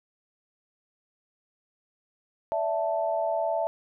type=chord; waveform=sine; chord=D suspended second; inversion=none; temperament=equal with one note detuned; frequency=579.9 / 659.3 / 880 Hz; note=D5 / E5 / A5; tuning=-22 / 0 / 0 cents; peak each=-32 / -26 / -31 dBFS; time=2.52-3.67 s; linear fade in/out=0 ms; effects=none